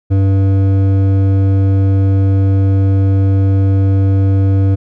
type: tone with hard clipping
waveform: sine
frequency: 97.1 Hz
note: G2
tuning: 16 cents flat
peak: -10 dBFS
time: 0.1-4.76 s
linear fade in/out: 20 ms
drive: 10 dB
effects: none